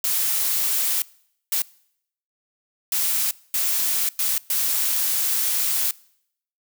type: noise bursts at uneven times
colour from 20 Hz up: blue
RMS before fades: -22 dBFS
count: 6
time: 0.04-1.02 / 1.52-1.62 / 2.92-3.31 / 3.54-4.09 / 4.19-4.38 / 4.5-5.91 s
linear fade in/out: 2 ms
effects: noise-tail reverb RT60 0.7 s tail -23 dB re dry